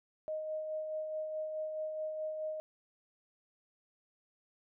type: tone with tremolo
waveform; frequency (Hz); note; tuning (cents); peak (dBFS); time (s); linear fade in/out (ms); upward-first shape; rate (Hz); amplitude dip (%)
sine; 622.3; D#5; 0; -34; 0.28-2.6; 0; sine; 4.7; 35
effects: none